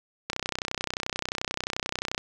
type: click train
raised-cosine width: 0.2 ms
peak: -11 dBFS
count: 60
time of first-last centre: 0.3-2.179 s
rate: 31.4 Hz
effects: none